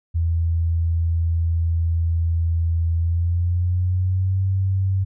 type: tone with pitch glide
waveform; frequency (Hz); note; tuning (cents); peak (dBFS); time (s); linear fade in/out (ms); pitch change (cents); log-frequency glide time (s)
sine; 83.2 to 95.57; E2 to G2; +17 to -43; -17; 0.14-5.05; 20; +240; 2.96-4.42
effects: none